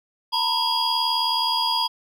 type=tone cluster; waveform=triangle; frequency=911 / 990 / 3283 / 4879 Hz; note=A#5 / B5 / G#7 / D#8; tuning=-40 / +4 / -21 / -35 cents; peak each=-24 dBFS; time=0.32-1.88 s; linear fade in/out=20 ms; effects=none